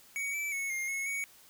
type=tone with pitch steps; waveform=square; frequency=2246 / 2315 / 2203 / 2124 / 2184 / 2236 Hz; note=C#7 / D7 / C#7 / C7 / C#7 / C#7; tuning=+22 / -25 / -11 / +25 / -26 / +14 cents; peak=-33 dBFS; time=0.16-1.24 s; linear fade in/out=0 ms; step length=180 ms; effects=white hiss -58 dBFS RMS until 1.49 s